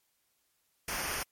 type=noise with comb filter; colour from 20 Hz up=pink; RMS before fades=-35 dBFS; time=0.88-1.23 s; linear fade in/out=2 ms; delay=0.26 ms; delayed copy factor=-0.65; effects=white hiss -75 dBFS RMS until 1.31 s + MP3 64 kbps